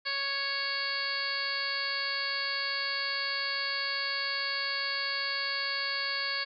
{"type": "harmonic tone with a mistuned harmonic", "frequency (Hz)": 554.4, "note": "C#5", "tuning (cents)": 0, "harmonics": [1, 2, 3, 4, 5, 6, 7, 8, 9], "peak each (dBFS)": [-45, -40, -35, -37, -42, -43, -44, -34, -41], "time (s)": [0.05, 6.45], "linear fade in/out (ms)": 20, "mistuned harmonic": 9, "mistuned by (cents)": -53, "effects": []}